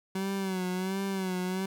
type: tone with vibrato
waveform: 30% pulse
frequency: 188.8 Hz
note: F#3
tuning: 35 cents sharp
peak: -27 dBFS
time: 0.15-1.66 s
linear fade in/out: 5 ms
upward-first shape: sine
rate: 1.4 Hz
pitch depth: 65 cents each way
effects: none